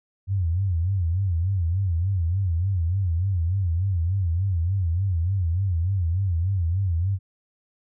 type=tone with vibrato; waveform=sine; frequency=90.1 Hz; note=F#2; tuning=45 cents flat; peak=-20 dBFS; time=0.27-7.19 s; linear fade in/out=50 ms; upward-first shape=sine; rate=3.4 Hz; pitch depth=170 cents each way; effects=none